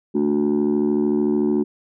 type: chord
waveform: sine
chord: D major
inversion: second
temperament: just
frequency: 220.2 / 293.7 / 367.1 Hz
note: A3 / D4 / F#4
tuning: +2 / 0 / -14 cents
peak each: -19 / -19 / -19 dBFS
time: 0.14-1.64 s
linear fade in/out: 20 ms
effects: tanh soft clip ceiling -12 dBFS